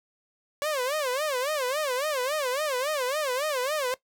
sawtooth tone with vibrato, 554.4 Hz, C#5, in tune, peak -22 dBFS, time 0.62-3.94 s, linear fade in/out 0 ms, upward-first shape sine, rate 3.6 Hz, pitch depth 200 cents each way, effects noise-tail reverb RT60 0.1 s tail -18 dB re dry

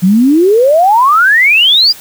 sine exponential sweep, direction up, 174.2 to 4978 Hz, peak -4 dBFS, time 0.02-1.93 s, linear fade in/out 20 ms, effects white hiss -33 dBFS RMS until 2 s

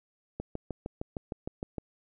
click train, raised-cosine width 2 ms, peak -21 dBFS, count 10, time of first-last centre 0.4-1.782 s, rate 6.51 Hz, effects none

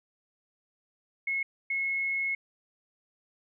sine tone bursts at uneven times, 2177 Hz, C#7, 32 cents flat, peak -27 dBFS, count 2, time 1.27-1.43 / 1.7-2.35 s, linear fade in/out 5 ms, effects none

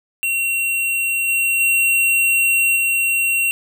square tone with level steps, 2738 Hz, F7, 35 cents flat, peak -18 / -16 / -14 / -16 dBFS, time 0.23-3.51 s, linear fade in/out 0 ms, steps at 1.28 / 1.6 / 2.76 s, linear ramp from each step 5 ms, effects none

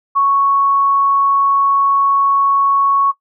sine tone, 1108.7 Hz, C#6, in tune, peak -10 dBFS, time 0.15-3.12 s, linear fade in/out 20 ms, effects noise-tail reverb RT60 0.1 s tail -17 dB re dry

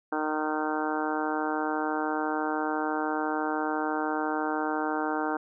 harmonic tone, 154 Hz, D#3, 17 cents flat, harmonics 2 / 3 / 4 / 5 / 6 / 7 / 8 / 9 / 10, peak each -31 / -35 / -38 / -33 / -35 / -40 / -39 / -37 / -38 dBFS, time 0.12-5.37 s, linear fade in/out 5 ms, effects none

